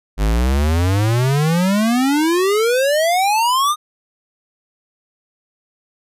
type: exponential sweep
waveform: square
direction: up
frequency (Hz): 49 to 1246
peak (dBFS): -14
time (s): 0.17-3.76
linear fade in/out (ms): 50
effects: resampled to 32000 Hz